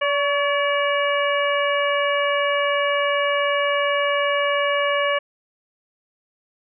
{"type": "harmonic tone with a mistuned harmonic", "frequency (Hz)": 574, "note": "D5", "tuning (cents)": -40, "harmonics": [1, 2, 3, 4, 5], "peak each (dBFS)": [-21, -24, -26, -27, -28], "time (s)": [0.01, 5.19], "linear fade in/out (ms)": 10, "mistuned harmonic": 2, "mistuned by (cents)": -34, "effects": []}